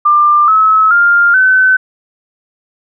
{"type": "tone with pitch steps", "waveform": "sine", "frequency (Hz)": [1192, 1292.4, 1401.3, 1519.3], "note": ["D6", "E6", "F6", "F#6"], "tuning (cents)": [25, -35, 5, 45], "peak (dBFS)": -5, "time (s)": [0.05, 1.77], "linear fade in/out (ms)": 10, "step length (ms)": 430, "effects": []}